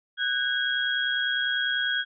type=tone cluster; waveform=sine; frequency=1495 / 1625 / 3292 Hz; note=F#6 / G#6 / G#7; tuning=+17 / -38 / -16 cents; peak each=-28 dBFS; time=0.17-2.05 s; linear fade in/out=50 ms; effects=none